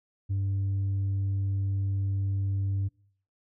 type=tone with tanh clipping; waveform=sine; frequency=98 Hz; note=G2; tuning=in tune; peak=-26 dBFS; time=0.29-2.89 s; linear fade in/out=20 ms; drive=2 dB; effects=noise-tail reverb RT60 0.6 s tail -25 dB re dry